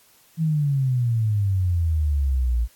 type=exponential sweep; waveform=sine; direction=down; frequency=164.81 to 56.3 Hz; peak=-18 dBFS; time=0.37-2.68 s; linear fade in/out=50 ms; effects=white hiss -56 dBFS RMS until 2.75 s + AAC 64 kbps